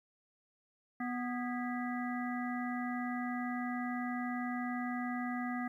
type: harmonic tone with a mistuned harmonic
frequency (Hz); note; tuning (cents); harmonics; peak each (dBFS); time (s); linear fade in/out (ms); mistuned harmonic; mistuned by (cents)
246.5; B3; -3; 1 / 3 / 5 / 7 / 8; -36 / -42 / -45 / -47 / -45; 1-5.68; 5; 7; -82
effects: 12-bit